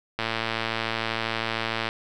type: click train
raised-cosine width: 0.3 ms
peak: -10 dBFS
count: 193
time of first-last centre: 0.19-1.889 s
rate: 113 Hz
effects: none